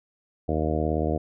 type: harmonic tone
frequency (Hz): 77.78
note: D#2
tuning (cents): 0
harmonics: 1 / 2 / 3 / 4 / 5 / 6 / 7 / 8 / 9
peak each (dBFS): -28 / -31 / -32 / -30 / -33 / -31 / -34 / -33 / -33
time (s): 0.48-1.18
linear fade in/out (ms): 10
effects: none